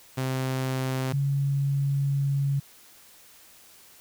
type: tone pair in turn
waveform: sawtooth / sine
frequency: 130.81 / 139.42 Hz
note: C3 / C#3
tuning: 0 / +10 cents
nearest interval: minor second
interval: 110 cents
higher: second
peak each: -22 dBFS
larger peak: neither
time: 0.17-1.13 / 1.13-2.6 s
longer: second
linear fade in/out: 10 ms
effects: white hiss -53 dBFS RMS until 4 s